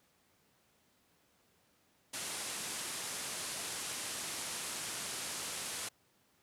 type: low-pass noise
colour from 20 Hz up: white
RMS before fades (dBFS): -41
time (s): 2.13-5.89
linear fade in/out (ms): 10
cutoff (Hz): 11000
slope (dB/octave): 48
effects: pink hiss -71 dBFS RMS until 6.42 s + high-pass 100 Hz 12 dB/octave